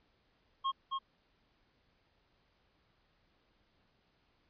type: tone with echo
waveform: square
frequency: 1078 Hz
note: C#6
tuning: 49 cents flat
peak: -31 dBFS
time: 0.64-0.72 s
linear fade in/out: 20 ms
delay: 270 ms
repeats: 1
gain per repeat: -3 dB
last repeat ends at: 0.99 s
effects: pink hiss -73 dBFS RMS until 4.49 s + resampled to 11025 Hz